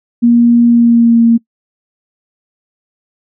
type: tone with pitch glide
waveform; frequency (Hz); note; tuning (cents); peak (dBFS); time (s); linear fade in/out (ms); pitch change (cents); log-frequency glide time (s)
sine; 236.8 to 231.4; A#3 to A#3; +27 to -13; -4; 0.22-1.38; 20; -40; 0.66-1.22
effects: noise-tail reverb RT60 0.1 s tail -23 dB re dry